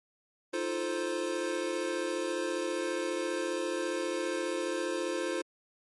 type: chord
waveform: square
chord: F dominant seventh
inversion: third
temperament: equal with one note detuned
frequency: 314.4 / 349.2 / 440 / 523.3 Hz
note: Eb4 / F4 / A4 / C5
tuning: +18 / 0 / 0 / 0 cents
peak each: -39 / -35 / -40 / -36 dBFS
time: 0.53-5.42 s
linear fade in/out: 10 ms
effects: MP3 48 kbps